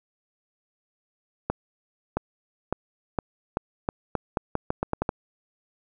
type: accelerating click train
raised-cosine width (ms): 1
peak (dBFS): -10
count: 14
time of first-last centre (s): 1.5-5.092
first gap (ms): 670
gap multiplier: 0.83
effects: none